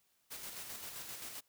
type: noise with tremolo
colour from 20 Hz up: white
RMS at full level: -45 dBFS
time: 0.3-1.41 s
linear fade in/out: 20 ms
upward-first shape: square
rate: 7.6 Hz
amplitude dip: 35%
effects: white hiss -75 dBFS RMS until 1.48 s